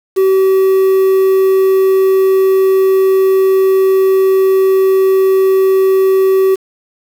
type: tone with quantisation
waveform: triangle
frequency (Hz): 382.1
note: G4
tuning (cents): -44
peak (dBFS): -5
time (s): 0.16-6.56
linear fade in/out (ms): 20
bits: 5
effects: none